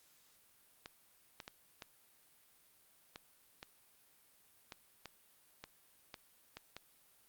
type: clicks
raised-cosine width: 0.2 ms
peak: -29 dBFS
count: 12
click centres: 0.859 / 1.402 / 1.479 / 1.822 / 3.159 / 3.629 / 4.722 / 5.057 / 5.64 / 6.142 / 6.57 / 6.766 s
effects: white hiss -68 dBFS RMS until 7.28 s + Opus 48 kbps